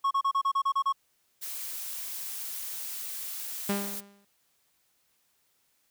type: tone bursts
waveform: triangle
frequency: 1099 Hz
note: C#6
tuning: 15 cents flat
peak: -21 dBFS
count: 9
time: 0.04-0.926 s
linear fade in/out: 10 ms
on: 70 ms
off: 32 ms
type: noise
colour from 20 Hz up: blue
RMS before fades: -37 dBFS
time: 1.41-4.01 s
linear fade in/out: 20 ms
type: tone with exponential decay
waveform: sawtooth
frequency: 200.7 Hz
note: G3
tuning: 41 cents sharp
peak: -21 dBFS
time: 3.69-4.25 s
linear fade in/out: 5 ms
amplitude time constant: 120 ms
effects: white hiss -71 dBFS RMS until 5.9 s